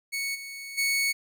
sawtooth tone with level steps, 2217 Hz, C#7, in tune, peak -25 / -34 / -20 dBFS, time 0.12-1.13 s, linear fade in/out 20 ms, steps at 0.34 / 0.77 s, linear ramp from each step 20 ms, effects none

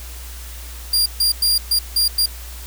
sawtooth tone bursts at uneven times, 4787 Hz, D8, 32 cents sharp, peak -11 dBFS, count 6, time 0.93-1.06 / 1.2-1.32 / 1.42-1.58 / 1.71-1.79 / 1.96-2.08 / 2.18-2.26 s, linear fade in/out 5 ms, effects added 60 Hz sine -32 dBFS peak until 2.66 s + white hiss -38 dBFS RMS until 2.66 s

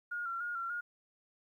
sine tone with vibrato, 1396.9 Hz, F6, in tune, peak -35 dBFS, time 0.11-0.81 s, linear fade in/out 10 ms, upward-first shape square, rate 3.4 Hz, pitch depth 39 cents each way, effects 12-bit

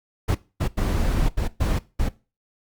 brown noise bursts at uneven times, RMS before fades -21 dBFS, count 6, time 0.28-0.35 / 0.6-0.68 / 0.77-1.29 / 1.37-1.48 / 1.6-1.79 / 1.99-2.09 s, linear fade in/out 10 ms, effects noise-tail reverb RT60 0.3 s tail -19 dB re dry + Opus 48 kbps

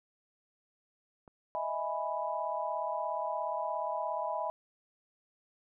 click, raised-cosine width 1 ms, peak -39 dBFS, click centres 1.278 s
sine chord, E major seventh, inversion third, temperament equal, 622.3 / 659.3 / 830.6 / 987.8 Hz, D#5 / E5 / G#5 / B5, 0 / 0 / 0 / 0 cents, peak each -38 / -38 / -38 / -36 dBFS, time 1.55-4.5 s, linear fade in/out 0 ms
effects none

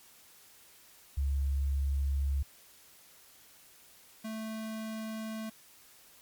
sine / square tone pair in turn, 69.3 / 220 Hz, C#2 / A3, 0 / 0 cents, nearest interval octave + minor sixth, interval 2000 cents, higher second, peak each -27 / -37 dBFS, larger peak first, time 1.17-2.43 / 4.24-5.5 s, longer neither, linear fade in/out 10 ms, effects white hiss -58 dBFS RMS until 6.21 s + MP3 96 kbps

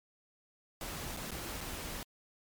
pink noise with dropouts, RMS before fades -41 dBFS, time 0.81-2.03 s, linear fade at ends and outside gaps 1 ms, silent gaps 1.166-1.171 / 1.308-1.316 / 1.607-1.611 s, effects MP3 96 kbps

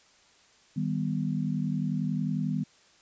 sine chord, Eb augmented, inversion none, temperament equal, 155.56 / 196 / 246.9 Hz, Eb3 / G3 / B3, 0 / 0 / 0 cents, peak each -30 / -31 / -32 dBFS, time 0.76-2.64 s, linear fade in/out 10 ms, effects white hiss -60 dBFS RMS until 3.01 s + resampled to 16000 Hz

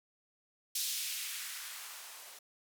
violet noise with band-pass filter sweep, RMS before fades -41 dBFS, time 0.75-2.39 s, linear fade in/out 5 ms, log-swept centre 4200 to 540 Hz, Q 1.2, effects none

